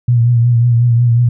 sine tone with vibrato, 119.2 Hz, A#2, 39 cents sharp, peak -7 dBFS, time 0.08-1.29 s, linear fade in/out 5 ms, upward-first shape triangle, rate 5.5 Hz, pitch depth 54 cents each way, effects none

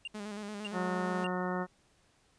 triangle tone bursts, 2790 Hz, F7, 2 cents flat, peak -35 dBFS, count 3, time 0.05-1.268 s, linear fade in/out 2 ms, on 26 ms, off 570 ms
sawtooth tone with vibrato, 207.7 Hz, G#3, in tune, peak -35 dBFS, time 0.14-1.25 s, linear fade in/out 10 ms, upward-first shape square, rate 8.7 Hz, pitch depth 41 cents each way
harmonic tone, 181.8 Hz, F#3, 30 cents flat, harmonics 1 / 2 / 3 / 4 / 5 / 6 / 7 / 8 / 10, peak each -35 / -38 / -40 / -41 / -42 / -43 / -43 / -44 / -45 dBFS, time 0.72-1.67 s, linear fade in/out 50 ms
effects pink hiss -68 dBFS RMS until 2.38 s + resampled to 22050 Hz

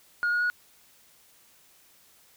sine tone with pitch steps, 1432 / 1443.6 / 1455.3 Hz, F6 / F#6 / F#6, +43 / -43 / -29 cents, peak -21 dBFS, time 0.23-0.5 s, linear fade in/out 0 ms, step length 90 ms, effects tanh soft clip ceiling -21 dBFS + white hiss -59 dBFS RMS until 2.36 s

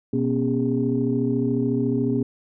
sine tone cluster, 123.8 / 240.1 / 274.1 / 407.2 Hz, B2 / B3 / C#4 / G#4, +5 / -49 / -19 / -34 cents, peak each -26 / -23 / -24 / -26 dBFS, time 0.13-2.23 s, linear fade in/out 5 ms, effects tanh soft clip ceiling -10 dBFS

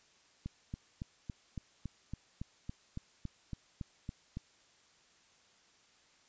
click train, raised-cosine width 5 ms, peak -27 dBFS, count 15, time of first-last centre 0.46-4.371 s, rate 3.58 Hz, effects white hiss -66 dBFS RMS until 6.28 s + resampled to 16000 Hz

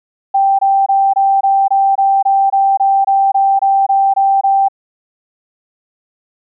sine tone bursts, 784 Hz, G5, in tune, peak -8 dBFS, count 16, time 0.34-4.685 s, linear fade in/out 10 ms, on 250 ms, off 23 ms, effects none

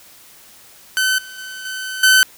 sawtooth tone with level steps, 1523 Hz, F#6, 50 cents sharp, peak -11 / -30 / -26 / -21 / -5 dBFS, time 0.97-2.23 s, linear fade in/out 0 ms, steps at 1.18 / 1.38 / 1.65 / 2.03 s, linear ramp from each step 5 ms, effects white hiss -45 dBFS RMS until 2.37 s

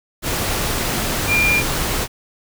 sine tone in noise, 2396 Hz, D7, 34 cents sharp, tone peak -14 dBFS, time 1.27-1.63 s, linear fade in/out 50 ms, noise pink, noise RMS -21 dBFS, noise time 0.22-2.08 s, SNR +4 dB, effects none

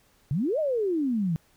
sine exponential two-way sweep, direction up then down, 126.6 to 649 to 154.7 Hz, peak -23 dBFS, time 0.31-1.36 s, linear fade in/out 0 ms, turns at 0.59 s, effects pink hiss -63 dBFS RMS until 1.56 s

